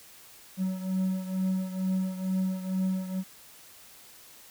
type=beating tone pair; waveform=triangle; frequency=187.1 / 189.3 Hz; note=F#3 / F#3; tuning=+20 / +40 cents; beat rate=2.2 Hz; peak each=-26 / -31 dBFS; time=0.57-3.24 s; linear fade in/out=50 ms; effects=white hiss -52 dBFS RMS until 4.5 s